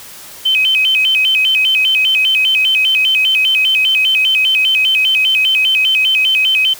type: tone with vibrato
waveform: sine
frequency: 2794 Hz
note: F7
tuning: in tune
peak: -9 dBFS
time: 0.45-6.74 s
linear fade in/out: 10 ms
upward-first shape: square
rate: 5 Hz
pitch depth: 170 cents each way
effects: white hiss -34 dBFS RMS until 6.79 s